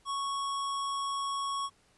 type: tone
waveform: square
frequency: 1108 Hz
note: C#6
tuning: 1 cent flat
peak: -32 dBFS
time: 0.05-1.7 s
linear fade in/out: 50 ms
effects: pink hiss -66 dBFS RMS until 1.97 s + resampled to 24000 Hz